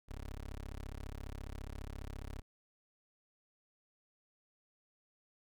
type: tone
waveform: 20% pulse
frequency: 34.65 Hz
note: C#1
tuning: in tune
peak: -38 dBFS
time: 0.08-2.42 s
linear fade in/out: 20 ms
effects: none